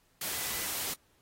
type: tone in noise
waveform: sine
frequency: 1998 Hz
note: B6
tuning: 20 cents sharp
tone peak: -46 dBFS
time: 0.33-0.66 s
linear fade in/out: 5 ms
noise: white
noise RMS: -35 dBFS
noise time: 0.21-0.94 s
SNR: -14 dB
effects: pink hiss -69 dBFS RMS until 1.21 s + AAC 48 kbps